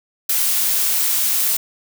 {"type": "noise", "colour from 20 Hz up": "blue", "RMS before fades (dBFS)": -18, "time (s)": [0.29, 1.57], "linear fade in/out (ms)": 5, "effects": []}